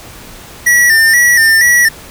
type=tone with vibrato; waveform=square; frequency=1864.7 Hz; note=A#6; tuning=in tune; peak=-6 dBFS; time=0.66-1.89 s; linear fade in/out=10 ms; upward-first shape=square; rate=2.1 Hz; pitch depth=62 cents each way; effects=pink hiss -33 dBFS RMS until 2.1 s